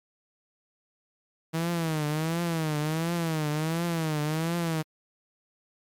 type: tone with vibrato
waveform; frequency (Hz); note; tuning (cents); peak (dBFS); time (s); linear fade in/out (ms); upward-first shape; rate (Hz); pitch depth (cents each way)
sawtooth; 160.2; E3; -49; -22; 1.53-4.83; 20; triangle; 1.4; 140
effects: MP3 96 kbps